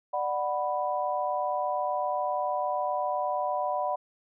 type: chord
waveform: sine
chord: B minor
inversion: first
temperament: just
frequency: 592.7 / 740.8 / 987.8 Hz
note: D5 / F#5 / B5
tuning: +16 / +2 / 0 cents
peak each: -31 / -30 / -31 dBFS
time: 0.13-3.96 s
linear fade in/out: 10 ms
effects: none